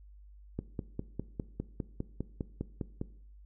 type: click train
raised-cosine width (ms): 3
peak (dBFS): -21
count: 13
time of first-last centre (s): 0.59-3.014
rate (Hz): 4.95
effects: noise-tail reverb RT60 0.6 s tail -18 dB re dry + added 50 Hz sine -51 dBFS peak until 3.45 s